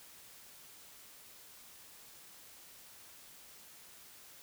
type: silence
effects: white hiss -56 dBFS RMS until 4.42 s